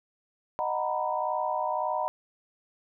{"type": "chord", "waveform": "sine", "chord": "B major seventh", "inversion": "first", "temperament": "just", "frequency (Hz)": [617.4, 740.8, 926, 987.8], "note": ["D#5", "F#5", "A#5", "B5"], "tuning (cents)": [-14, 2, -12, 0], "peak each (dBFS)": -32, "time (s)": [0.59, 2.08], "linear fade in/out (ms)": 0, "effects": []}